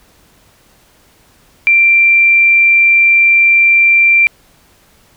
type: tone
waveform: sine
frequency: 2360 Hz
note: D7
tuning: 8 cents sharp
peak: -5 dBFS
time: 1.67-4.27 s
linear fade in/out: 0 ms
effects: pink hiss -49 dBFS RMS until 5.16 s